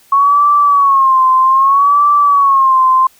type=tone with vibrato; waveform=sine; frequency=1100 Hz; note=C#6; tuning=14 cents flat; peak=-6 dBFS; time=0.12-3.07 s; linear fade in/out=5 ms; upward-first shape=sine; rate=0.63 Hz; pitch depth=100 cents each way; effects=white hiss -48 dBFS RMS until 3.19 s